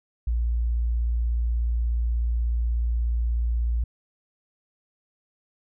sine tone, 58.27 Hz, A#1, in tune, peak -21 dBFS, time 0.27-3.84 s, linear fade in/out 5 ms, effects none

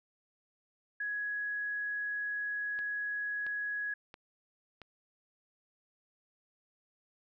sine tone, 1672 Hz, G#6, 11 cents sharp, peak -33 dBFS, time 1-3.94 s, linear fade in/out 5 ms
click train, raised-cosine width 0.3 ms, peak -32 dBFS, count 4, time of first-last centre 2.79-4.817 s, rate 1.48 Hz
effects none

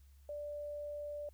sine tone, 587.3 Hz, D5, in tune, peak -40 dBFS, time 0.29-1.29 s, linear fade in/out 2 ms, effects added 69 Hz sine -58 dBFS peak until 1.33 s + white hiss -74 dBFS RMS until 1.33 s

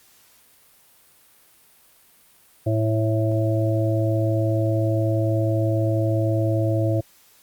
harmonic tone, 110 Hz, A2, in tune, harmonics 1 / 3 / 5 / 6, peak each -20 / -25 / -27 / -28 dBFS, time 2.66-7.01 s, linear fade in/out 10 ms, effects white hiss -55 dBFS RMS until 7.42 s + Opus 48 kbps

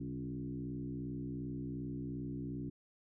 sine tone with frequency modulation, 213.5 Hz, G#3, 48 cents sharp, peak -38 dBFS, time 0-2.7 s, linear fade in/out 10 ms, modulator 62.7 Hz, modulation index 1.8, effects none

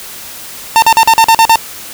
45% pulse tone bursts, 903 Hz, A5, 45 cents sharp, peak -3 dBFS, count 8, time 0.76-1.557 s, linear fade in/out 0 ms, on 62 ms, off 43 ms, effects white hiss -28 dBFS RMS until 1.93 s

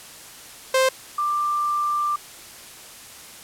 sawtooth / sine tone pair in turn, 524 / 1183.8 Hz, C5 / D6, +2 / +13 cents, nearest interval octave + major second, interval 1411 cents, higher second, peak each -12 / -20 dBFS, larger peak first, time 0.74-0.89 / 1.18-2.16 s, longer second, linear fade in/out 5 ms, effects white hiss -42 dBFS RMS until 3.43 s + low-pass 12000 Hz 12 dB/octave

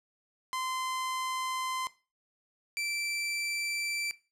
sawtooth tone pair in turn, 1034 / 2337 Hz, C6 / D7, -21 / -9 cents, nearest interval octave + major second, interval 1412 cents, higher second, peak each -28 dBFS, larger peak neither, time 0.53-1.87 / 2.77-4.11 s, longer neither, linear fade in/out 0 ms, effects noise-tail reverb RT60 0.3 s tail -17 dB re dry + low-pass 11000 Hz 12 dB/octave

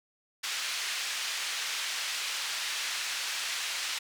pink band-pass noise, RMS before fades -34 dBFS, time 0.43-3.99 s, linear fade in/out 10 ms, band 2000 to 6500 Hz, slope 12 dB/octave, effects none

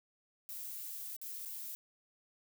violet noise with dropouts, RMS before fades -44 dBFS, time 0.49-1.75 s, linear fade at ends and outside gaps 0 ms, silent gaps 1.165-1.215 / 1.451-1.457 s, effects none

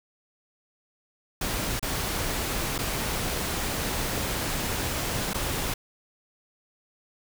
pink noise with dropouts, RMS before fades -29 dBFS, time 1.41-5.74 s, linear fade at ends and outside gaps 5 ms, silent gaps 1.795-1.826 / 2.781-2.787 / 5.334-5.343 s, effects none

